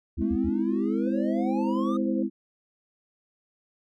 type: tone bursts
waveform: sine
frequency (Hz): 77.78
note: D#2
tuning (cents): 0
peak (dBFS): -29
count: 3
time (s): 0.17-0.497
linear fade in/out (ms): 10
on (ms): 59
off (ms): 75
type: chord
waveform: sine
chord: Ab augmented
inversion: none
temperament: equal with one note detuned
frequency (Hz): 207.7 / 257 / 329.6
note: Ab3 / C4 / E4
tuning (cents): 0 / -31 / 0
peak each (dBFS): -28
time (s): 0.17-2.3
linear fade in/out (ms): 50
type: exponential sweep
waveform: triangle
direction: up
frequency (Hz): 211 to 1247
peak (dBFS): -31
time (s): 0.21-1.97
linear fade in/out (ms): 5
type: tone with tremolo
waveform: sine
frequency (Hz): 523.3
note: C5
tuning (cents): 0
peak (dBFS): -31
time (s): 1.07-2.23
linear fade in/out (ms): 5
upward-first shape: triangle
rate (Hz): 10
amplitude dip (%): 65
effects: none